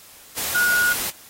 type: tone in noise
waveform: sine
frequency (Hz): 1447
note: F#6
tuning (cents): -39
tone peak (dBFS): -16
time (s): 0.54-0.94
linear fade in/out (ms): 20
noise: white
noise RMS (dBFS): -26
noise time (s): 0.36-1.11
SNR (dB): +7
effects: white hiss -46 dBFS RMS until 1.29 s + AAC 48 kbps